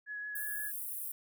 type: tone with vibrato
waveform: sine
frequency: 1684 Hz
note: G#6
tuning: 24 cents sharp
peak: -38 dBFS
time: 0.06-0.72 s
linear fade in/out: 50 ms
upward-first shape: sine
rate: 5.8 Hz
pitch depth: 12 cents each way
type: high-pass noise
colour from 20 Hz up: white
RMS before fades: -40 dBFS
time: 0.35-1.12 s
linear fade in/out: 5 ms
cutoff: 9400 Hz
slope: 48 dB/octave
effects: none